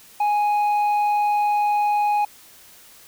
triangle tone with tanh clipping, 830.6 Hz, G#5, in tune, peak -18 dBFS, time 0.2-2.25 s, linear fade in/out 5 ms, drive 9 dB, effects white hiss -48 dBFS RMS until 3.07 s

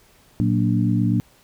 harmonic tone with a mistuned harmonic, 58.27 Hz, A#1, in tune, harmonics 2 / 3 / 4 / 5, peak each -20 / -22 / -23 / -24 dBFS, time 0.4-1.2 s, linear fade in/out 0 ms, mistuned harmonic 3, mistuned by +93 cents, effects pink hiss -55 dBFS RMS until 1.43 s

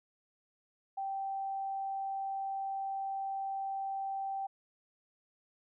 sine tone, 780 Hz, G5, 9 cents flat, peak -34 dBFS, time 0.97-4.47 s, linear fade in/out 10 ms, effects none

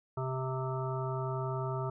harmonic tone, 130.81 Hz, C3, in tune, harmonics 1 / 3 / 5 / 7 / 9 / 10, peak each -34 / -39 / -41 / -42 / -44 / -44 dBFS, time 0.17-1.9 s, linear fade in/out 5 ms, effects none

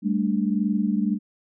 sine chord, G suspended second, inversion none, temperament equal with one note detuned, 198.28 / 220 / 293.7 Hz, G3 / A3 / D4, +20 / 0 / 0 cents, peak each -23 / -24 / -28 dBFS, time 0.02-1.19 s, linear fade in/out 50 ms, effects none

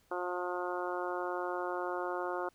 harmonic tone, 178.8 Hz, F3, 41 cents sharp, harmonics 2 / 3 / 4 / 5 / 6 / 7 / 8, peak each -38 / -40 / -41 / -42 / -43 / -43 / -44 dBFS, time 0.11-2.49 s, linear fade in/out 5 ms, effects pink hiss -69 dBFS RMS until 2.54 s

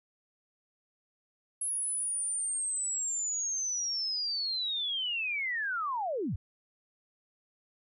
sine linear sweep, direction down, 10700 to 62.4 Hz, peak -30 dBFS, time 1.61-6.36 s, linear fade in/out 5 ms, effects none

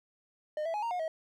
triangle tone with pitch steps, 609 / 659 / 839 / 928 / 719 / 640 Hz, D#5 / E5 / G#5 / A#5 / F#5 / D#5, -37 / -1 / +17 / -8 / -50 / +49 cents, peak -29 dBFS, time 0.57-1.08 s, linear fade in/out 2 ms, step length 85 ms, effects none

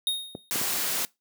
square tone with exponential decay, 3718 Hz, A#7, 5 cents flat, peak -21 dBFS, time 0.07-0.5 s, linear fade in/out 1 ms, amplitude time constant 93 ms
clicks, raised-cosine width 2 ms, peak -20 dBFS, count 3, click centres 0.351 / 0.558 / 0.614 s
white noise, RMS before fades -28 dBFS, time 0.51-1.05 s, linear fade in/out 0 ms
effects noise-tail reverb RT60 0.2 s tail -22 dB re dry + high-pass 150 Hz 12 dB/octave

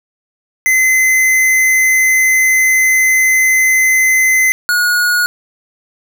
square tone pair in turn, 2048 / 1448.2 Hz, C7 / F#6, -38 / -38 cents, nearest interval tritone, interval 600 cents, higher first, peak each -9 / -11 dBFS, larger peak first, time 0.66-4.52 / 4.69-5.26 s, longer first, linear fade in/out 0 ms, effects none

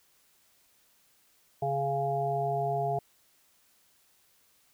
harmonic tone, 138.8 Hz, C#3, 3 cents sharp, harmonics 1 / 3 / 5 / 6, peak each -34 / -34 / -29 / -38 dBFS, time 1.62-2.99 s, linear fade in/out 5 ms, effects white hiss -66 dBFS RMS until 4.73 s

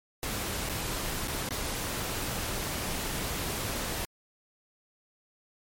pink noise with dropouts, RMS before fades -33 dBFS, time 0.23-4.05 s, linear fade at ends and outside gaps 0 ms, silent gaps 0.69-0.696 / 1.275-1.281 / 1.489-1.507 s, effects MP3 64 kbps

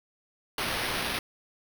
blue noise with sample-and-hold, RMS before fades -31 dBFS, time 0.58-1.19 s, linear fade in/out 2 ms, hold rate 7350 Hz, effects none

